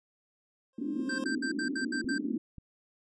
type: tone with exponential growth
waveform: 25% pulse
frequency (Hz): 530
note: C5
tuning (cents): +22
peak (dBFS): -33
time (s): 0.73-1.24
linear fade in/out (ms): 2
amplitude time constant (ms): 110
type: band-pass noise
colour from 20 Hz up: white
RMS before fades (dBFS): -34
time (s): 0.78-2.38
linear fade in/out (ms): 5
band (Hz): 230 to 310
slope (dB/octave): 48
type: tone bursts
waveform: square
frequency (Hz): 1568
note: G6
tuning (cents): 0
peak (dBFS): -33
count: 7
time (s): 1.09-2.182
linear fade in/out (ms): 5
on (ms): 96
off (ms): 70
type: clicks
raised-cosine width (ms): 5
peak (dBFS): -33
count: 2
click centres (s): 2.045 / 2.583
effects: resampled to 22050 Hz